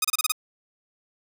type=tone bursts; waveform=5% pulse; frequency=1244.5 Hz; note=D#6; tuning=in tune; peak=-8 dBFS; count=6; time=0.02-0.321 s; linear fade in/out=5 ms; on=26 ms; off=29 ms; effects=none